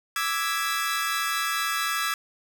sawtooth chord, E dominant seventh, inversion third, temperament equal, 1174.7 / 1318.5 / 1661.2 / 1975.5 Hz, D6 / E6 / G#6 / B6, 0 / 0 / 0 / 0 cents, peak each -28 / -25 / -26 / -31 dBFS, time 0.16-2.14 s, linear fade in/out 2 ms, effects none

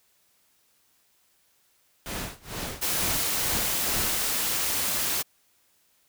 pink noise with tremolo, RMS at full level -32 dBFS, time 2.06-4.19 s, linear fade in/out 0 ms, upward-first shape sine, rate 2.2 Hz, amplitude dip 95%
white noise, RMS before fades -27 dBFS, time 2.81-5.23 s, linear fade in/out 20 ms
effects white hiss -66 dBFS RMS until 6.08 s

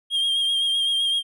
triangle tone with vibrato, 3223 Hz, G7, 47 cents sharp, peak -18 dBFS, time 0.1-1.23 s, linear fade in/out 50 ms, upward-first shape sine, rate 7.8 Hz, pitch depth 30 cents each way, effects none

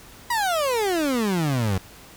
30% pulse exponential sweep, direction down, 987.8 to 89.9 Hz, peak -18 dBFS, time 0.3-1.78 s, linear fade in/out 5 ms, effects pink hiss -46 dBFS RMS until 2.16 s

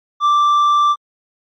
sine tone with tanh clipping, 1174.7 Hz, D6, in tune, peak -11 dBFS, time 0.2-0.96 s, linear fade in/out 50 ms, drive 5 dB, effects MP3 48 kbps

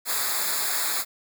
white noise with comb filter, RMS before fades -26 dBFS, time 0.05-1.05 s, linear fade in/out 50 ms, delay 0.34 ms, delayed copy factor -0.9, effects none

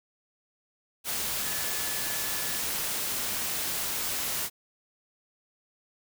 sine tone in noise, 1724 Hz, A6, 36 cents flat, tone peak -42 dBFS, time 1.4-2.62 s, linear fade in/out 50 ms, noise white, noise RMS -31 dBFS, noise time 1.04-4.5 s, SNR -14 dB, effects none

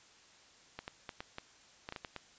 clicks, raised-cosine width 0.3 ms, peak -25 dBFS, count 10, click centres 0.79 / 0.879 / 1.092 / 1.205 / 1.384 / 1.889 / 1.924 / 1.962 / 2.048 / 2.163 s, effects white hiss -61 dBFS RMS until 2.38 s + resampled to 16000 Hz

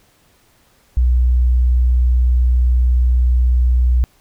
sine tone, 61.6 Hz, B1, 4 cents flat, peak -10 dBFS, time 0.97-4.04 s, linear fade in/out 0 ms, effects pink hiss -55 dBFS RMS until 4.2 s

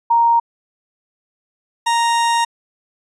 sine / 40% pulse tone pair in turn, 932.3 / 932.3 Hz, A#5 / A#5, 0 / 0 cents, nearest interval unison, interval 0 cents, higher neither, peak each -10 / -13 dBFS, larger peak first, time 0.1-0.4 / 1.86-2.45 s, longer second, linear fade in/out 10 ms, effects resampled to 24000 Hz

